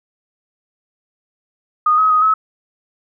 sine tone with pitch steps, 1233 / 1275 / 1250 / 1289 Hz, D#6 / D#6 / D#6 / E6, -16 / +42 / +8 / -39 cents, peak -10 dBFS, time 1.86-2.34 s, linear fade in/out 5 ms, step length 120 ms, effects none

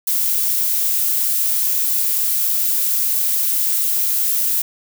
violet noise, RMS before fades -18 dBFS, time 0.07-4.62 s, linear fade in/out 5 ms, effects none

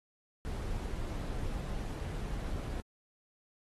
brown noise, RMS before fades -37 dBFS, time 0.45-2.8 s, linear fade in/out 0 ms, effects AAC 32 kbps

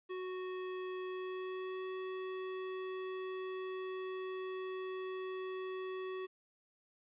square tone with pitch glide, 370 to 374.5 Hz, F#4 to F#4, 0 to +21 cents, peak -40 dBFS, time 0.09-6.27 s, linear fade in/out 20 ms, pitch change +21 cents, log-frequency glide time 1.07-1.87 s, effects resampled to 8000 Hz + 12-bit

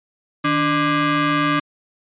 sawtooth ring-modulated tone, 446.5 Hz, A4, 25 cents sharp, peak -9 dBFS, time 0.44-1.6 s, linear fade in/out 10 ms, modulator 737 Hz, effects resampled to 8000 Hz

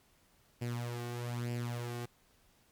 sawtooth tone with flanger, 120.2 Hz, B2, 46 cents flat, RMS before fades -38 dBFS, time 0.61-2.06 s, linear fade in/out 10 ms, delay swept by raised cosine 0.39 to 2.69 ms, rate 1.1 Hz, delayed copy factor +0.65, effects pink hiss -68 dBFS RMS until 2.71 s + MP3 96 kbps

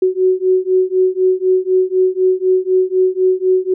sine beating tone pair, 370 / 374 Hz, F#4 / F#4, 0 / +19 cents, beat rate 4 Hz, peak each -14 dBFS, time 0.02-3.74 s, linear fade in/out 5 ms, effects none

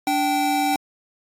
square tone pair together, 290.9 / 776.6 Hz, D4 / G5, -16 / -16 cents, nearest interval octave + perfect fourth, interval 1700 cents, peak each -24 / -21 dBFS, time 0.07-0.76 s, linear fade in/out 2 ms, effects AAC 48 kbps

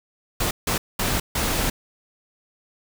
pink noise bursts at uneven times, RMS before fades -23 dBFS, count 4, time 0.4-0.51 / 0.67-0.78 / 0.99-1.2 / 1.35-1.7 s, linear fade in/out 5 ms, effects none

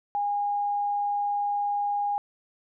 sine tone, 817 Hz, G#5, 29 cents flat, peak -24 dBFS, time 0.15-2.18 s, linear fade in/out 0 ms, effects none

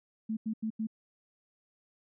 sine tone bursts, 220 Hz, A3, in tune, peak -30 dBFS, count 4, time 0.29-0.871 s, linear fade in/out 10 ms, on 80 ms, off 87 ms, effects none

